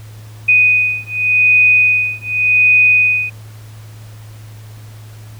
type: beating tone pair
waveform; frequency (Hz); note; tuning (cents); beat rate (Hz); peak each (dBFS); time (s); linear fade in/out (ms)
sine; 2489 / 2489.87; D#7 / D#7; 0 / +1; 0.87; -12; 0.48-3.3; 10
effects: added 108 Hz sine -32 dBFS peak until 5.39 s + pink hiss -44 dBFS RMS until 5.39 s

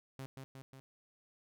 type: tone with echo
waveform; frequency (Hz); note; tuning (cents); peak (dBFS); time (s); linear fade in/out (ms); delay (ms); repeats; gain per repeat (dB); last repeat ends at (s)
sawtooth; 133.6; C3; +36; -39; 0.19-0.26; 0; 180; 3; -3; 0.8
effects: none

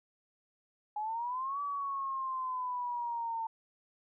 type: exponential two-way sweep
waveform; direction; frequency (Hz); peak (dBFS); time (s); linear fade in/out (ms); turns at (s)
sine; up then down; 830.6 to 1151 to 899; -33; 0.96-3.47; 5; 1.61
effects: none

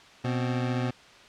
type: tone pair together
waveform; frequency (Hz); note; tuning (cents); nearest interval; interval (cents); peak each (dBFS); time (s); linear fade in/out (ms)
25% pulse; 123.47 / 261.6; B2 / C4; 0 / 0; octave + minor second; 1300; -23 / -30; 0.24-0.91; 10
effects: white hiss -51 dBFS RMS until 1.28 s + low-pass 4000 Hz 12 dB/octave

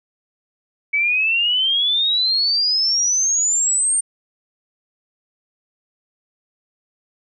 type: exponential sweep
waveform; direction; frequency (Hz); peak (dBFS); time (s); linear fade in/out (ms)
sine; up; 2266 to 8870; -15; 0.93-4.01; 10
effects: none

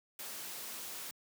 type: noise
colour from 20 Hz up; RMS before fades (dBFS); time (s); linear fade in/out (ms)
white; -44; 0.19-1.11; 2
effects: high-pass 150 Hz 12 dB/octave

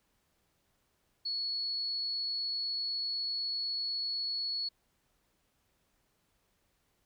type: tone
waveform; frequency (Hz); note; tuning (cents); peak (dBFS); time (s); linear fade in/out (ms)
sine; 4384; C#8; -20; -32; 1.25-4.69; 10
effects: pink hiss -75 dBFS RMS until 7.05 s

